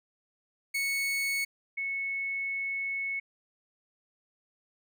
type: tone pair in turn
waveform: 40% pulse / sine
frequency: 2212 / 2202 Hz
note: C#7 / C#7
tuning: -4 / -12 cents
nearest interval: unison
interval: 8 cents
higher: first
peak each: -27 / -30 dBFS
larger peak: first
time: 0.74-1.45 / 1.77-3.2 s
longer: second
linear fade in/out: 10 ms
effects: none